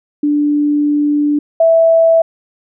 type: tone pair in turn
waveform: sine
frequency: 293.7 / 657.4 Hz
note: D4 / E5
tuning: 0 / -5 cents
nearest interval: octave + major second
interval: 1395 cents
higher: second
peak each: -10 / -6 dBFS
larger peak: second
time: 0.23-1.39 / 1.6-2.22 s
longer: first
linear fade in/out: 5 ms
effects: none